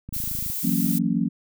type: click train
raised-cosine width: 5 ms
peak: -23 dBFS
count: 12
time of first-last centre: 0.09-0.5 s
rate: 26.8 Hz
type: noise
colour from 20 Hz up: violet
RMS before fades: -29 dBFS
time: 0.13-0.99 s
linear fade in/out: 10 ms
type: chord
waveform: sine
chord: F# dominant seventh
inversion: third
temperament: just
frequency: 166.5 / 185 / 231.2 / 277.5 Hz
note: E3 / F#3 / A#3 / C#4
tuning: +18 / 0 / -14 / +2 cents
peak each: -27 / -25 / -24 / -27 dBFS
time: 0.63-1.29 s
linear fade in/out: 20 ms
effects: none